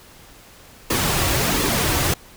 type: noise with flanger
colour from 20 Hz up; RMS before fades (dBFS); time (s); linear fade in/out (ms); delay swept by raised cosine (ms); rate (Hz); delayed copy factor
pink; -20; 0.9-2.14; 5; 1.3 to 4.9; 1.4; -0.55
effects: pink hiss -46 dBFS RMS until 2.36 s